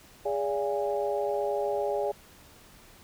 harmonic tone with a mistuned harmonic, 137 Hz, C#3, 20 cents flat, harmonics 3 / 4 / 5 / 6, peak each -30 / -30 / -36 / -34 dBFS, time 0.25-2.12 s, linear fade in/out 10 ms, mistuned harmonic 4, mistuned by +90 cents, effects pink hiss -54 dBFS RMS until 3.03 s

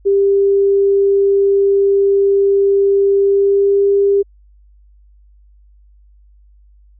sine tone with pitch glide, 396.4 to 399.2 Hz, G4 to G4, +19 to +32 cents, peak -9 dBFS, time 0.05-4.23 s, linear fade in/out 20 ms, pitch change +13 cents, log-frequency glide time 3.22-3.84 s, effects added 50 Hz sine -44 dBFS peak until 6.99 s

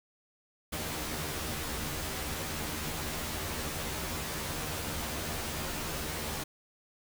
pink noise with comb filter, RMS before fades -36 dBFS, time 0.72-6.44 s, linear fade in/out 10 ms, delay 13 ms, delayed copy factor +1, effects none

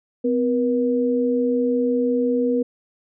sine tone pair together, 254.1 / 479.7 Hz, B3 / A#4, +49 / +50 cents, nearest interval major seventh, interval 1101 cents, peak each -20 dBFS, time 0.24-2.63 s, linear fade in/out 10 ms, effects none

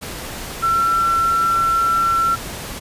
sine tone in noise, 1351 Hz, E6, 42 cents sharp, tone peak -14 dBFS, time 0.62-2.36 s, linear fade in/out 20 ms, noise pink, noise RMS -30 dBFS, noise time 0.01-2.8 s, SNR +13 dB, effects resampled to 32000 Hz

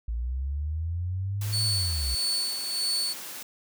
sine linear two-way sweep, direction up then down, 54.9 to 110.2 to 59 Hz, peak -27 dBFS, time 0.08-2.15 s, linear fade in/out 5 ms, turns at 1.65 s
white high-pass noise, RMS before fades -39 dBFS, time 1.41-3.43 s, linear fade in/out 5 ms, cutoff 150 Hz, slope 24 dB/octave
35% pulse tone with tremolo, 4450 Hz, C#8, 6 cents sharp, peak -23 dBFS, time 1.52-3.14 s, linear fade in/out 20 ms, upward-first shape sine, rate 1.6 Hz, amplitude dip 55%
effects none

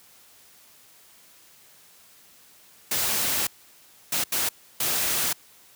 white noise bursts at uneven times, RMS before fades -25 dBFS, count 4, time 2.91-3.47 / 4.12-4.24 / 4.32-4.49 / 4.8-5.33 s, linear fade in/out 5 ms, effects white hiss -54 dBFS RMS until 5.75 s + high-pass 60 Hz 12 dB/octave

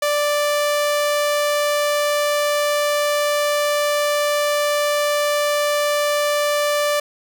sawtooth tone, 587.3 Hz, D5, in tune, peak -13 dBFS, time 0.02-7 s, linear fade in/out 5 ms, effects none

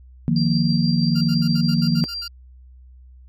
sine chord, Eb suspended second, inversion none, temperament equal with one note detuned, 153.42 / 174.61 / 233.1 Hz, Eb3 / F3 / Bb3, -24 / 0 / 0 cents, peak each -20 dBFS, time 0.28-2.04 s, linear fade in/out 0 ms
sine tone with tremolo, 4726 Hz, D8, 10 cents sharp, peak -25 dBFS, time 0.36-2.28 s, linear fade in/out 2 ms, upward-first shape sine, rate 6.2 Hz, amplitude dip 40%
15% pulse tone bursts, 1400 Hz, F6, 4 cents sharp, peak -27 dBFS, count 9, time 1.15-2.278 s, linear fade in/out 10 ms, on 64 ms, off 69 ms
effects added 63 Hz sine -42 dBFS peak until 3.28 s + MP3 64 kbps

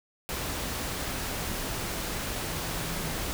sine tone in noise, 164.81 Hz, E3, in tune, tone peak -40 dBFS, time 2.47-3.14 s, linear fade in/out 0 ms, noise pink, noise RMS -33 dBFS, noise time 0.29-3.33 s, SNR -10 dB, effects none

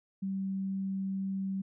sine tone, 193 Hz, G3, 27 cents flat, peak -31 dBFS, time 0.22-1.62 s, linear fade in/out 10 ms, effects none

